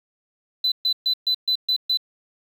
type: tone bursts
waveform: sine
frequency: 4011 Hz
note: B7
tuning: 26 cents sharp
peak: -16 dBFS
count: 7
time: 0.64-1.973 s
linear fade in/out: 5 ms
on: 79 ms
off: 130 ms
effects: tanh soft clip ceiling -15 dBFS + 8-bit